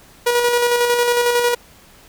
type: tone with tremolo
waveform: sawtooth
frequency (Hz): 481.8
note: B4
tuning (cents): -43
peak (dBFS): -9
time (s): 0.26-1.55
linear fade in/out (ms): 10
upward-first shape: square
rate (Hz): 11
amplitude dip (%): 35
effects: pink hiss -47 dBFS RMS until 2.08 s